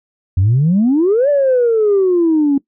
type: exponential two-way sweep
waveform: sine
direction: up then down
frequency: 87 to 589 to 273.8 Hz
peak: -8 dBFS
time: 0.37-2.58 s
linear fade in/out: 5 ms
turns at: 1.29 s
effects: noise-tail reverb RT60 0.1 s tail -20 dB re dry + tanh soft clip ceiling -6 dBFS